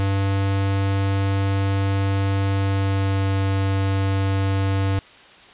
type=tone with pitch glide; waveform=square; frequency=98 to 97.27 Hz; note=G2 to G2; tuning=0 to -13 cents; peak=-19 dBFS; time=0-4.99 s; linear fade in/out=0 ms; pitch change=-13 cents; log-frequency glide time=2.53-3.3 s; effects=white hiss -46 dBFS RMS until 5.53 s + resampled to 8000 Hz